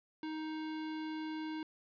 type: tone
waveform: square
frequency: 312.8 Hz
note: D#4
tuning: 9 cents sharp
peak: -39 dBFS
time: 0.23-1.63 s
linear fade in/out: 2 ms
effects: resampled to 11025 Hz + 12-bit